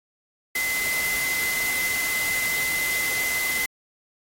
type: tone in noise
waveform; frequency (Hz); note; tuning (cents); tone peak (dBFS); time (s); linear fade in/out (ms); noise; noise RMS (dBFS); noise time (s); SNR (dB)
sine; 2043; C7; -42; -24; 0.55-3.66; 5; white; -29; 0.55-3.66; +2
effects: AAC 48 kbps